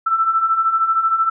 sine beating tone pair, 1318.5 / 1331.5 Hz, E6 / E6, 0 / +17 cents, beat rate 13 Hz, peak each -21 / -15 dBFS, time 0.06-1.3 s, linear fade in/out 10 ms, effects none

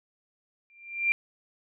sine tone with exponential growth, 2375 Hz, D7, 19 cents sharp, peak -18 dBFS, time 0.7-1.12 s, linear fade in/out 0 ms, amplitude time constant 90 ms, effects none

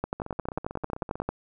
two click trains, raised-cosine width 1 ms, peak -22 / -14 dBFS, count 17 / 15, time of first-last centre 0.2-1.219 / 0.04-1.29 s, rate 15.7 / 11.2 Hz, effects none

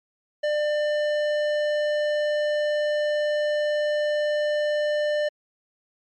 triangle tone with tanh clipping, 597 Hz, D5, 28 cents sharp, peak -23 dBFS, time 0.43-5.29 s, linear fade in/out 10 ms, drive 18 dB, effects MP3 64 kbps

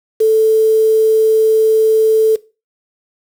sine tone with quantisation, 440 Hz, A4, in tune, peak -7 dBFS, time 0.2-2.36 s, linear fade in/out 10 ms, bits 5, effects noise-tail reverb RT60 0.3 s tail -19 dB re dry

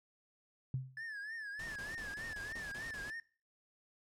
sine tone with exponential decay, 130.81 Hz, C3, in tune, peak -31 dBFS, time 0.74-1.03 s, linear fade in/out 2 ms, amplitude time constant 63 ms
triangle tone with vibrato, 1727 Hz, A6, 33 cents flat, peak -40 dBFS, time 0.97-3.2 s, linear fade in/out 2 ms, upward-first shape triangle, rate 3.3 Hz, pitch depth 130 cents each way
pink noise bursts, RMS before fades -50 dBFS, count 8, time 1.59-3.104 s, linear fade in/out 5 ms, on 170 ms, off 22 ms
effects noise-tail reverb RT60 0.4 s tail -21 dB re dry + low-pass 10000 Hz 12 dB/octave

